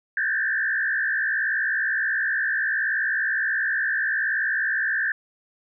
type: tone with frequency modulation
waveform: sine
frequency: 1670 Hz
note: G#6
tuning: 9 cents sharp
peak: -21 dBFS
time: 0.17-5.12 s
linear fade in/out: 2 ms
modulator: 60.7 Hz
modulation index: 2.2
effects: none